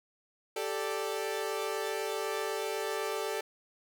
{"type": "chord", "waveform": "sawtooth", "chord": "G suspended second", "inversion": "none", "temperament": "equal", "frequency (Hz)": [392, 440, 587.3], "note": ["G4", "A4", "D5"], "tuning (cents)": [0, 0, 0], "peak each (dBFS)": [-33, -31, -35], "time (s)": [0.56, 3.41], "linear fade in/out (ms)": 5, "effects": []}